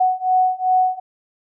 sine beating tone pair, 740 / 742.6 Hz, F#5 / F#5, 0 / +6 cents, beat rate 2.6 Hz, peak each -18 / -17 dBFS, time 0-1 s, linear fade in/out 10 ms, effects none

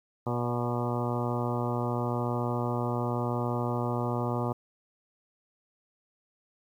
harmonic tone with a mistuned harmonic, 120.9 Hz, B2, 36 cents flat, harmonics 1 / 2 / 3 / 4 / 5 / 6 / 7 / 8 / 9 / 10, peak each -31 / -34 / -36 / -37 / -38 / -39 / -39 / -40 / -41 / -41 dBFS, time 0.26-4.53 s, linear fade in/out 10 ms, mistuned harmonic 5, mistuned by -17 cents, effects 10-bit

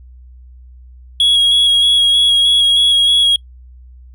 triangle tone with vibrato, 3322 Hz, G#7, in tune, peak -7 dBFS, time 1.2-3.36 s, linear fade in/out 2 ms, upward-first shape square, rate 3.2 Hz, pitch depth 13 cents each way, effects noise-tail reverb RT60 0.1 s tail -25 dB re dry + added 62 Hz sine -36 dBFS peak until 4.14 s

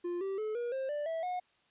triangle tone with pitch steps, 350.1 / 388.5 / 431 / 478.3 / 530.7 / 588.8 / 653.3 / 724.9 Hz, F4 / G4 / A4 / A#4 / C5 / D5 / E5 / F#5, +4 / -16 / -36 / +44 / +24 / +4 / -16 / -36 cents, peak -31 dBFS, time 0.04-1.4 s, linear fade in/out 10 ms, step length 170 ms, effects white hiss -70 dBFS RMS until 1.7 s + resampled to 8000 Hz

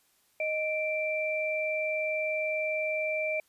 sine tone pair together, 622.3 / 2349 Hz, D#5 / D7, 0 / 0 cents, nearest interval octave + major seventh, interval 2300 cents, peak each -30 / -31 dBFS, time 0.4-3.4 s, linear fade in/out 2 ms, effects white hiss -68 dBFS RMS until 3.48 s + resampled to 32000 Hz

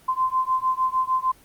sine beating tone pair, 1033 / 1039.6 Hz, C6 / C6, -22 / -11 cents, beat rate 6.6 Hz, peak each -23 dBFS, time 0.08-1.32 s, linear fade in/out 10 ms, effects pink hiss -53 dBFS RMS until 1.44 s + Opus 32 kbps

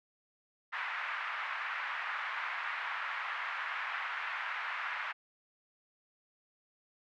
white band-pass noise, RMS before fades -38 dBFS, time 0.72-5.13 s, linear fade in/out 20 ms, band 970 to 2100 Hz, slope 24 dB/octave, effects none

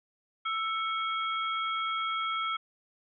sine tone cluster, 1322 / 2213 / 3268 Hz, E6 / C#7 / G#7, +5 / -3 / -29 cents, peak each -30 / -37 / -37 dBFS, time 0.45-2.57 s, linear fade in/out 10 ms, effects none

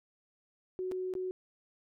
sine tone with dropouts, 370.2 Hz, F#4, 1 cent sharp, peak -33 dBFS, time 0.79-1.31 s, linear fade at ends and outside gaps 0 ms, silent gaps 0.914-0.919 / 1.138-1.152 s, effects none

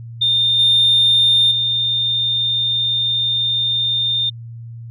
sine tone with level steps, 3623 Hz, A7, 50 cents sharp, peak -12 / -9 / -15 dBFS, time 0.21-4.3 s, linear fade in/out 10 ms, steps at 0.59 / 1.51 s, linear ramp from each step 5 ms, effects tanh soft clip ceiling -6 dBFS + added 116 Hz sine -30 dBFS peak until 4.9 s

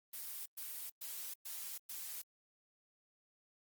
blue noise bursts, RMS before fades -45 dBFS, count 5, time 0.13-2.22 s, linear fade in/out 10 ms, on 330 ms, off 110 ms, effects Opus 24 kbps

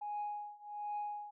sine tone with tremolo, 830.6 Hz, G#5, in tune, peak -34 dBFS, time 0.01-1.31 s, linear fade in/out 10 ms, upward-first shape triangle, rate 1.3 Hz, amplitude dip 95%, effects tanh soft clip ceiling -33 dBFS

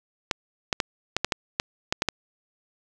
clicks, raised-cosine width 0.2 ms, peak -5 dBFS, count 10, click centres 0.312 / 0.728 / 0.802 / 1.166 / 1.246 / 1.322 / 1.599 / 1.925 / 2.021 / 2.087 s, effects none

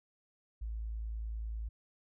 sine tone, 55 Hz, A1, in tune, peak -36 dBFS, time 0.61-1.69 s, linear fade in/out 10 ms, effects none

